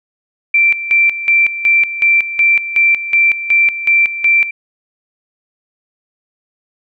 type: tone with tremolo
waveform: sine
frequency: 2349 Hz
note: D7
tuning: in tune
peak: -7 dBFS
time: 0.54-4.51 s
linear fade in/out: 5 ms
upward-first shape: square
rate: 2.7 Hz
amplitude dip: 75%
effects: none